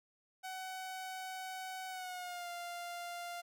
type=tone with pitch glide; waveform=sawtooth; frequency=751 to 696.7 Hz; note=F#5 to F5; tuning=+26 to -4 cents; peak=-38 dBFS; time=0.43-3.42 s; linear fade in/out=20 ms; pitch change=-130 cents; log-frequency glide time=1.89-2.49 s; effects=none